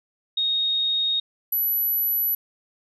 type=tone pair in turn; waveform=sine; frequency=3729 / 11877 Hz; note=A#7 / F#9; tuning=0 / +5 cents; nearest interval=octave + minor sixth; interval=2005 cents; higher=second; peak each=-20 dBFS; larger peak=neither; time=0.37-1.2 / 1.52-2.35 s; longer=neither; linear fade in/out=5 ms; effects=none